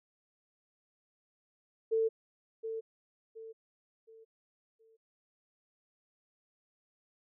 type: tone with echo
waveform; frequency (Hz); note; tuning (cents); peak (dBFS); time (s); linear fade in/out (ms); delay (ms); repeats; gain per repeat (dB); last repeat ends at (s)
sine; 447.2; A4; +28; -26; 1.91-2.09; 20; 720; 4; -9; 4.97
effects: none